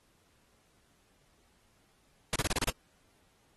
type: noise bursts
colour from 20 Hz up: pink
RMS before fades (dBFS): -30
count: 7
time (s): 2.33-2.7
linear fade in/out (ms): 2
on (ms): 28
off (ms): 29
effects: pink hiss -69 dBFS RMS until 3.56 s + AAC 32 kbps